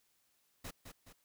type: noise with echo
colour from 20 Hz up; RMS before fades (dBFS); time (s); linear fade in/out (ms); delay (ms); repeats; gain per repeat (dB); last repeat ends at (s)
pink; -45; 0.64-0.71; 10; 210; 2; -6; 1.13
effects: white hiss -75 dBFS RMS until 1.24 s